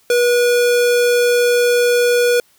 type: tone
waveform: square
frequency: 484.3 Hz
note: B4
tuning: 34 cents flat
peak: -12 dBFS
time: 0.1-2.4 s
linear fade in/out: 2 ms
effects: white hiss -55 dBFS RMS until 2.58 s